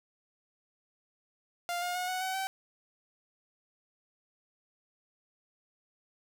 sawtooth tone with pitch steps, 698.5 / 711.9 / 725.6 / 739.6 / 753.8 / 768.3 Hz, F5 / F5 / F#5 / F#5 / F#5 / G5, 0 / +33 / -34 / -1 / +32 / -35 cents, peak -28 dBFS, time 1.69-2.47 s, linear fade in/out 0 ms, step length 130 ms, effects none

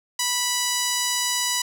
sawtooth tone with band-pass filter, 984 Hz, B5, 7 cents flat, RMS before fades -24 dBFS, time 0.19-1.62 s, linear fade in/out 5 ms, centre 6900 Hz, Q 1, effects none

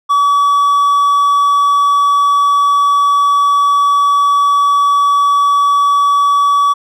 triangle tone, 1141 Hz, C#6, 50 cents sharp, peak -6 dBFS, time 0.09-6.74 s, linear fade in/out 20 ms, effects none

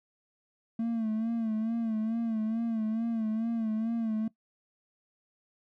triangle tone with vibrato, 224.2 Hz, A3, 33 cents sharp, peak -25 dBFS, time 0.79-4.28 s, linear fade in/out 5 ms, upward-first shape sine, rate 2.3 Hz, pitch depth 61 cents each way, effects noise-tail reverb RT60 0.1 s tail -20 dB re dry + tanh soft clip ceiling -21 dBFS

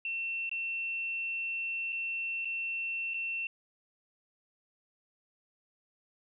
sine tone with dropouts, 2700 Hz, E7, 41 cents sharp, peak -32 dBFS, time 0.05-3.47 s, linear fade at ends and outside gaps 2 ms, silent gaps 0.494-0.514 / 1.923-1.927 / 2.448-2.454 / 3.137-3.142 s, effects none

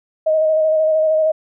sine tone with vibrato, 628 Hz, D#5, 16 cents sharp, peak -12 dBFS, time 0.26-1.32 s, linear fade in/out 10 ms, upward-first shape square, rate 13 Hz, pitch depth 18 cents each way, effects none

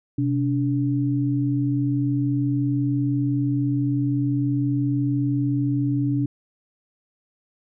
sine tone pair together, 127.73 / 287.3 Hz, C3 / D4, -41 / -38 cents, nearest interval octave + major second, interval 1403 cents, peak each -22 dBFS, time 0.18-6.26 s, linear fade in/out 5 ms, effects none

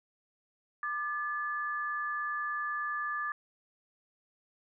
sine tone pair together, 1192 / 1721.7 Hz, D6 / A6, +25 / -38 cents, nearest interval tritone, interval 637 cents, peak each -34 / -35 dBFS, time 0.83-3.32 s, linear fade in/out 2 ms, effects none

